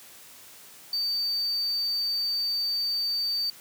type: tone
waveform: triangle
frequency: 4600 Hz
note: D8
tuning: 37 cents flat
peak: -24 dBFS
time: 0.93-3.5 s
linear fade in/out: 2 ms
effects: white hiss -49 dBFS RMS until 3.6 s + high-pass 80 Hz 12 dB/octave